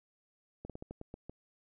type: slowing click train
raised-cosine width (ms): 2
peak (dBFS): -30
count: 8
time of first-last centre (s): 0.65-1.296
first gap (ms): 47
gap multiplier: 1.22
effects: none